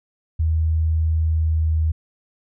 sine tone with pitch glide, 79.9 to 79.35 Hz, D#2 to D#2, +47 to +35 cents, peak -16 dBFS, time 0.39-1.92 s, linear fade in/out 10 ms, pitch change -12 cents, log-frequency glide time 1.23-1.71 s, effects none

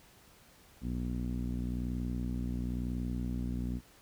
sawtooth tone with low-pass filter, 61 Hz, B1, 21 cents flat, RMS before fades -35 dBFS, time 0.81-3.81 s, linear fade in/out 50 ms, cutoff 240 Hz, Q 3.3, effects pink hiss -60 dBFS RMS until 4.01 s

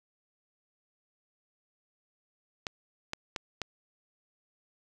clicks, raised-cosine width 0.2 ms, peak -16 dBFS, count 4, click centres 2.668 / 3.134 / 3.362 / 3.617 s, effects none

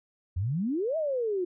sine exponential two-way sweep, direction up then down, 82.41 to 659.3 to 347.2 Hz, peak -26 dBFS, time 0.36-1.45 s, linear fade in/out 10 ms, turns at 0.97 s, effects none

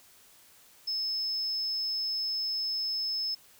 sine tone, 5220 Hz, E8, 18 cents flat, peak -28 dBFS, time 0.87-3.35 s, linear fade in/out 10 ms, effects tanh soft clip ceiling -24 dBFS + white hiss -58 dBFS RMS until 3.59 s

